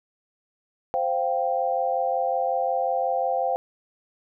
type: chord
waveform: sine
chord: C suspended fourth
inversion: none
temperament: equal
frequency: 523.3 / 698.5 / 784 Hz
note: C5 / F5 / G5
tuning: 0 / 0 / 0 cents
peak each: -26 dBFS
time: 0.94-3.56 s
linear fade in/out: 0 ms
effects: none